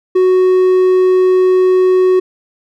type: tone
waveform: triangle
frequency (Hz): 370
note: F#4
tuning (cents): 0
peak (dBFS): -5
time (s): 0.15-2.2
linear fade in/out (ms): 10
effects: none